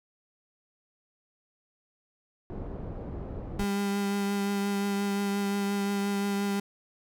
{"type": "low-pass noise", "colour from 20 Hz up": "pink", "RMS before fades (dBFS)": -37, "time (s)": [2.5, 3.64], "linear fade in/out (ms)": 0, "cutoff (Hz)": 520, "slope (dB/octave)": 12}
{"type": "tone with vibrato", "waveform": "35% pulse", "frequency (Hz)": 200.4, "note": "G3", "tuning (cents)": 38, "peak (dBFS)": -25, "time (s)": [3.59, 6.6], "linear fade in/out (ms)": 5, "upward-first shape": "triangle", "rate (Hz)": 5.7, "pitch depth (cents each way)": 16}
{"effects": []}